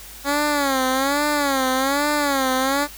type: tone with vibrato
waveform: 10% pulse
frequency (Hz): 277.2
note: C#4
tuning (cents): 0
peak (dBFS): -10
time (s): 0.24-2.88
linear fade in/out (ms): 50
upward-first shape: sine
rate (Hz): 1.2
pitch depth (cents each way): 120
effects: added 50 Hz sine -44 dBFS peak until 2.97 s + white hiss -40 dBFS RMS until 2.97 s